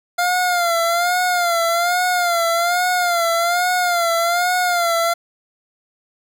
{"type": "tone with vibrato", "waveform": "25% pulse", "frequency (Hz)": 698.5, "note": "F5", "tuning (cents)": 0, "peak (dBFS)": -12, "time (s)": [0.18, 5.14], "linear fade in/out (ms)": 10, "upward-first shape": "sine", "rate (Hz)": 1.2, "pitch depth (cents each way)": 70, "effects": []}